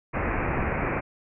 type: low-pass noise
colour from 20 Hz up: pink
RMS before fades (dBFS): -27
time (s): 0.13-1.01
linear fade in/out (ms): 20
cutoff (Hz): 2500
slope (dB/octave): 96
effects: none